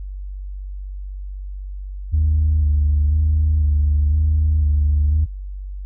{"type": "tone with vibrato", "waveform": "sine", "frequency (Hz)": 75.5, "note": "D2", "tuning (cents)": 48, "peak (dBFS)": -12, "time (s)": [2.12, 5.26], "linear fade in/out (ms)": 20, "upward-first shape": "square", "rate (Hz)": 1, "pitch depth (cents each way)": 33, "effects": ["tanh soft clip ceiling -10 dBFS", "added 48 Hz sine -27 dBFS peak until 5.85 s"]}